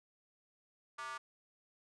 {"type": "tone with high-pass filter", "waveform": "square", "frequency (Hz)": 130.81, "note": "C3", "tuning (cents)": 0, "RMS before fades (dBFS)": -44, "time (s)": [0.98, 1.18], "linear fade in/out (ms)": 10, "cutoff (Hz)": 1200, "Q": 4.4, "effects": ["resampled to 22050 Hz"]}